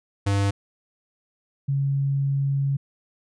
square / sine tone pair in turn, 99.7 / 138.57 Hz, G2 / C#3, +30 / 0 cents, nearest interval tritone, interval 570 cents, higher second, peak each -20 dBFS, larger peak neither, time 0.26-0.51 / 1.68-2.77 s, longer second, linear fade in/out 10 ms, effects resampled to 22050 Hz

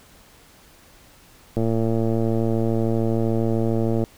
click train, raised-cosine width 2 ms, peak -10 dBFS, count 280, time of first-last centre 1.57-4.039 s, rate 113 Hz, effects pink hiss -51 dBFS RMS until 4.17 s

